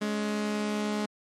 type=tone pair together; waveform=sawtooth; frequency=210 / 279.9 Hz; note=G#3 / C#4; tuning=+19 / +17 cents; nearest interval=perfect fourth; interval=498 cents; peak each=-24 / -33 dBFS; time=0.01-1.06 s; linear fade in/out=10 ms; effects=low-pass 8000 Hz 12 dB/octave + MP3 64 kbps